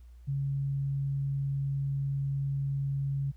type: tone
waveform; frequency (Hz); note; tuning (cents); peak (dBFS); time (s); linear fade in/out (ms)
sine; 138.59; C#3; 0; -28; 0.27-3.32; 20
effects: added 60 Hz sine -48 dBFS peak until 3.36 s + pink hiss -72 dBFS RMS until 3.36 s